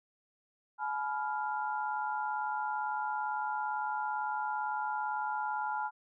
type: chord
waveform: sine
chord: F diminished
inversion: first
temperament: equal with one note detuned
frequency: 850 / 987.8 / 1396.9 Hz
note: Ab5 / Cb6 / F6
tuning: +40 / 0 / 0 cents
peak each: -34 / -38 / -38 dBFS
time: 0.78-5.91 s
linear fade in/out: 50 ms
effects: none